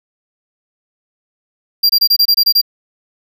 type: tone bursts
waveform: square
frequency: 4753 Hz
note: D8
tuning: 20 cents sharp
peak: -8 dBFS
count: 9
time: 1.83-2.615 s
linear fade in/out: 10 ms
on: 65 ms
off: 25 ms
effects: none

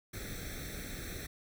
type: noise with comb filter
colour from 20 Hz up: pink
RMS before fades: -42 dBFS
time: 0.13-1.27 s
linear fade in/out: 10 ms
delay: 0.51 ms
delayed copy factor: +0.9
effects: none

